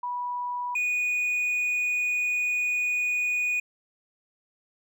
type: tone pair in turn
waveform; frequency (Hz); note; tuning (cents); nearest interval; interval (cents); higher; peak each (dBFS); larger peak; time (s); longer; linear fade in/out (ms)
sine / triangle; 979 / 2467; B5 / D#7; -15 / -15; octave + major third; 1600; second; -28 / -22; second; 0.03-0.75 / 0.75-3.6; second; 5
effects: none